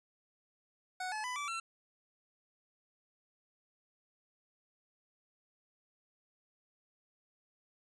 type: tone with pitch steps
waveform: 25% pulse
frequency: 739 / 858.8 / 997.9 / 1159.6 / 1347.5 Hz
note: F#5 / A5 / B5 / D6 / E6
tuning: -2 / -42 / +18 / -22 / +38 cents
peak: -33 dBFS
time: 1-1.6 s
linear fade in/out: 5 ms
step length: 120 ms
effects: resampled to 22050 Hz